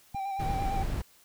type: tone with vibrato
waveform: triangle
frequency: 784 Hz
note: G5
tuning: in tune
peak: -29 dBFS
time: 0.14-0.84 s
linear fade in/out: 20 ms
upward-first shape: square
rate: 8.8 Hz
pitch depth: 25 cents each way
type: click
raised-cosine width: 5 ms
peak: -28 dBFS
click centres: 0.147 s
type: noise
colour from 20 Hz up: brown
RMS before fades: -31 dBFS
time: 0.39-1.02 s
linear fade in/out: 10 ms
effects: white hiss -60 dBFS RMS until 1.24 s